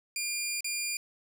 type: tone with dropouts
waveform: 15% pulse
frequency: 2400 Hz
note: D7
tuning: 37 cents sharp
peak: -24 dBFS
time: 0.16-0.97 s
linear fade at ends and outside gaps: 2 ms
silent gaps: 0.607-0.644 s
effects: none